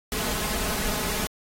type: noise with comb filter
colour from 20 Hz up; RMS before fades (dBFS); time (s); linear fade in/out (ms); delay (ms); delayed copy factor
pink; -28; 0.12-1.27; 0; 4.7; +0.65
effects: AAC 48 kbps